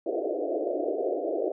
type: band-pass noise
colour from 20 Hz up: pink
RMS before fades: -29 dBFS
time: 0.06-1.52 s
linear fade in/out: 5 ms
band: 300 to 690 Hz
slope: 96 dB/octave
effects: none